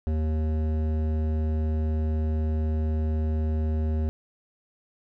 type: tone with hard clipping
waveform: triangle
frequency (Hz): 78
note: D#2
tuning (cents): +5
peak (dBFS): -25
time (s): 0.07-4.09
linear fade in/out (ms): 0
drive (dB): 17
effects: none